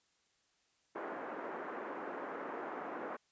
pink band-pass noise, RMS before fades -43 dBFS, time 0.95-3.17 s, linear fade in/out 10 ms, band 290 to 1600 Hz, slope 24 dB/octave, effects white hiss -75 dBFS RMS until 3.31 s + resampled to 16000 Hz

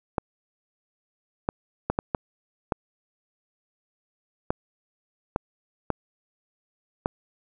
clicks, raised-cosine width 1 ms, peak -9 dBFS, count 10, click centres 0.182 / 1.489 / 1.9 / 1.989 / 2.148 / 2.722 / 4.505 / 5.361 / 5.903 / 7.059 s, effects none

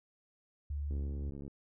sine tone, 72.4 Hz, D2, 24 cents flat, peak -34 dBFS, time 0.7-1.3 s, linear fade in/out 5 ms
click train, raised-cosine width 3 ms, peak -33 dBFS, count 41, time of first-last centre 0.91-1.479 s, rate 70.3 Hz
effects none

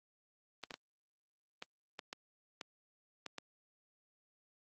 clicks, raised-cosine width 0.2 ms, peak -25 dBFS, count 9, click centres 0.637 / 0.708 / 0.741 / 1.624 / 1.992 / 2.129 / 2.612 / 3.263 / 3.383 s, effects high-pass 200 Hz 12 dB/octave + Opus 24 kbps

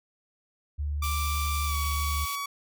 sine tone, 73.2 Hz, D2, 5 cents flat, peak -27 dBFS, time 0.78-2.26 s, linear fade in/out 20 ms
sawtooth tone with pitch glide, 1174.7 to 1131.4 Hz, D6 to C#6, 0 to +35 cents, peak -27 dBFS, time 1.02-2.46 s, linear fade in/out 5 ms, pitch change -65 cents, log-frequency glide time 1.66-1.76 s
white high-pass noise, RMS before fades -38 dBFS, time 1.03-2.36 s, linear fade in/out 10 ms, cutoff 2200 Hz, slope 48 dB/octave
clicks, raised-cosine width 0.3 ms, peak -36 dBFS, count 5, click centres 1.352 / 1.462 / 1.839 / 1.983 / 2.138 s
effects none

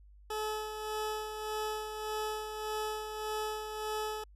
20% pulse tone with tremolo, 429.5 Hz, A4, 42 cents flat, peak -28 dBFS, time 0.3-4.24 s, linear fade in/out 5 ms, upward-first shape sine, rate 1.7 Hz, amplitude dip 50%, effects added 50 Hz sine -54 dBFS peak until 4.35 s + resampled to 32000 Hz

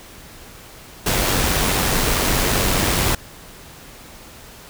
pink noise with amplitude modulation, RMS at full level -17 dBFS, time 1.06-3.15 s, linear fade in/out 5 ms, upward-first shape sine, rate 95 Hz, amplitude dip 35%, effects pink hiss -41 dBFS RMS until 4.69 s

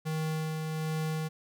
square tone with tremolo, 157.4 Hz, D#3, 20 cents sharp, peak -30 dBFS, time 0.05-1.29 s, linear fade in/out 20 ms, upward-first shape sine, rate 1.3 Hz, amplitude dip 30%, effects none

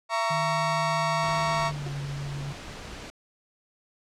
35% pulse chord, A# diminished, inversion second, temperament just, 671.3 / 932.3 / 1118.8 Hz, E5 / A#5 / C#6, +31 / 0 / +16 cents, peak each -27 dBFS, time 0.09-1.72 s, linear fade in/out 50 ms
sine tone with pitch glide, 155.56 to 141.01 Hz, D#3 to C#3, 0 to +30 cents, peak -31 dBFS, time 0.3-2.53 s, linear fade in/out 10 ms, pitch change -170 cents, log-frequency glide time 1.51-1.89 s
pink noise, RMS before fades -40 dBFS, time 1.23-3.1 s, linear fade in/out 0 ms
30% pulse tone with exponential decay, 356.5 Hz, F4, 36 cents sharp, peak -34 dBFS, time 1.86-1.98 s, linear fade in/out 5 ms, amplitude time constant 25 ms
effects low-pass 6000 Hz 12 dB/octave

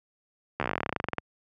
slowing click train, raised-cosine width 0.5 ms, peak -12 dBFS, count 22, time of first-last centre 0.6-1.183 s, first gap 13 ms, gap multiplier 1.07, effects high-pass 80 Hz 12 dB/octave

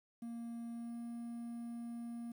triangle tone with pitch glide, 233.1 to 234.9 Hz, A#3 to A#3, 0 to +13 cents, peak -40 dBFS, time 0.22-2.32 s, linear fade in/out 5 ms, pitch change +13 cents, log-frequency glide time 0.69-0.97 s, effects 11-bit

